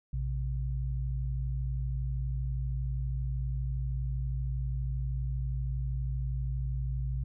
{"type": "tone pair together", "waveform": "sine", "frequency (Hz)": [58.27, 130.81], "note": ["A#1", "C3"], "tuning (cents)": [0, 0], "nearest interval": "octave + major second", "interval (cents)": 1400, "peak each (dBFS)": [-31, -34], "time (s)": [0.13, 7.24], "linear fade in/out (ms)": 5, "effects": []}